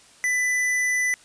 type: tone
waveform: square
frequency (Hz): 1994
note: B6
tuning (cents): +16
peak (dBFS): -21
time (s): 0.24-1.14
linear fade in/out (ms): 0
effects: white hiss -52 dBFS RMS until 1.24 s + resampled to 22050 Hz